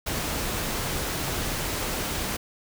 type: noise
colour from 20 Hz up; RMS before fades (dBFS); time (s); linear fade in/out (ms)
pink; -29; 0.06-2.37; 10
effects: none